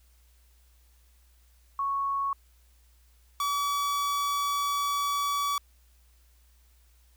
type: tone pair in turn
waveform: sine / 45% pulse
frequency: 1107 / 1142.1 Hz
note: C#6 / D6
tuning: -3 / -49 cents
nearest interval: minor second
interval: 54 cents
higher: second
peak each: -26 dBFS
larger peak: neither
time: 1.79-2.33 / 3.4-5.58 s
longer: second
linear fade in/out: 2 ms
effects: added 60 Hz sine -58 dBFS peak until 7.16 s + white hiss -67 dBFS RMS until 7.16 s